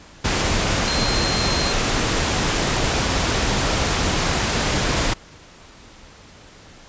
sine tone in noise, 4172 Hz, C8, 6 cents flat, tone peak -25 dBFS, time 0.87-1.73 s, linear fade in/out 10 ms, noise pink, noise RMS -20 dBFS, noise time 0.24-5.14 s, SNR -8 dB, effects pink hiss -45 dBFS RMS until 6.88 s + resampled to 16000 Hz

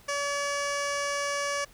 15% pulse tone with low-pass filter, 570 Hz, C#5, 48 cents sharp, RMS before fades -30 dBFS, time 0.08-1.65 s, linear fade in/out 10 ms, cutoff 7000 Hz, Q 1.8, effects pink hiss -56 dBFS RMS until 1.73 s

